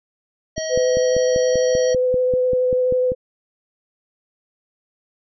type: harmonic tone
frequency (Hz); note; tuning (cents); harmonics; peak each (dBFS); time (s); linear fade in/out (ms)
634; D#5; +32; 1 / 3 / 5 / 7 / 9; -24 / -34 / -37 / -35 / -31; 0.56-1.95; 20
type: click train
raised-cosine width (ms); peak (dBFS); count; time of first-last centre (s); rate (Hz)
3; -15; 14; 0.58-3.119; 5.12
type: tone with vibrato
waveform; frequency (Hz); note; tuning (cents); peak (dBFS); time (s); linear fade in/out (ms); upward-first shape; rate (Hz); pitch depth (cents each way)
sine; 505; B4; +39; -15; 0.69-3.15; 50; triangle; 12; 13
effects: none